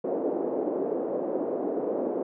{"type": "band-pass noise", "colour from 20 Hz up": "white", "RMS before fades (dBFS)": -29, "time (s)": [0.04, 2.23], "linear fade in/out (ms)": 5, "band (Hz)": [280, 530], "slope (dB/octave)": 24, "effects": []}